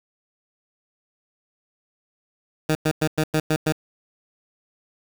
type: tone bursts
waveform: 15% pulse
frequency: 155.56 Hz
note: D#3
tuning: in tune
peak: -12 dBFS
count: 7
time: 2.69-3.724 s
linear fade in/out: 5 ms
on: 62 ms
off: 100 ms
effects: 7-bit